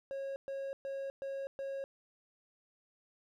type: tone bursts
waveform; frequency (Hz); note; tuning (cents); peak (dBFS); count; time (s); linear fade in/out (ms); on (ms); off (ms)
triangle; 546; C#5; -26; -35; 5; 0.11-1.84; 0; 250; 120
effects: none